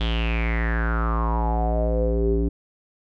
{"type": "tone with low-pass filter sweep", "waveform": "square", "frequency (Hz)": 56.7, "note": "A#1", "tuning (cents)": -47, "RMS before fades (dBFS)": -22, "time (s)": [0, 2.49], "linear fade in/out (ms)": 10, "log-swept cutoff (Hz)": [3400, 330], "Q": 7.7, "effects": []}